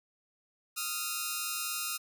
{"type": "tone pair together", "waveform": "5% pulse", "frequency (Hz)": [1249, 1382.9], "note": ["D#6", "F6"], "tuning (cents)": [6, -17], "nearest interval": "major second", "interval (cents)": 177, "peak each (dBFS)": -24, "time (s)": [0.76, 1.98], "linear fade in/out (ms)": 20, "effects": []}